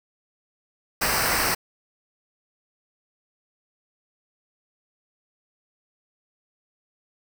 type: noise with comb filter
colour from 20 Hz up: pink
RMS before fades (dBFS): -23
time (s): 1.01-1.55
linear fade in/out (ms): 10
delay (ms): 0.29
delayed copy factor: -0.7
effects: none